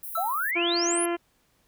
white high-pass noise, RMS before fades -37 dBFS, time 0.03-0.51 s, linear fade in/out 2 ms, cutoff 10000 Hz, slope 48 dB/octave
triangle tone with exponential decay, 1318 Hz, E6, 1 cent flat, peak -22 dBFS, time 0.15-0.44 s, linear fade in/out 5 ms, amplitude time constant 62 ms
sine exponential sweep, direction up, 649 to 11560 Hz, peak -25 dBFS, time 0.17-1.06 s, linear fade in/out 10 ms
harmonic tone, 343.6 Hz, F4, 28 cents flat, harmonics 1 / 2 / 3 / 4 / 5 / 6 / 7 / 8 / 9, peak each -26 / -32 / -36 / -38 / -40 / -42 / -43 / -44 / -45 dBFS, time 0.55-1.17 s, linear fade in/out 20 ms
effects pink hiss -67 dBFS RMS until 1.67 s

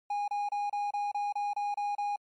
triangle tone bursts, 820 Hz, G#5, 22 cents flat, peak -27 dBFS, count 10, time 0.1-2.161 s, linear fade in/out 5 ms, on 180 ms, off 29 ms, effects MP3 48 kbps

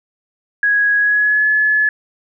sine tone with pitch glide, 1661.2 to 1712.8 Hz, G#6 to A6, 0 to -47 cents, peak -11 dBFS, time 0.63-1.89 s, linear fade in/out 2 ms, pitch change +53 cents, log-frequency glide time 0.97-1.47 s, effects none

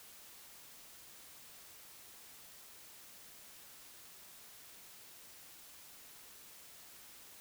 silence, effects white hiss -56 dBFS RMS until 7.4 s

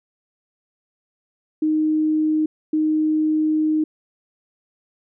sine tone bursts at uneven times, 310 Hz, D#4, 6 cents flat, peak -16 dBFS, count 2, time 1.62-2.46 / 2.73-3.84 s, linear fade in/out 5 ms, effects none

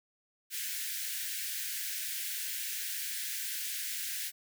white high-pass noise, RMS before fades -37 dBFS, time 0.5-4.32 s, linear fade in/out 50 ms, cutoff 1500 Hz, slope 96 dB/octave, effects none

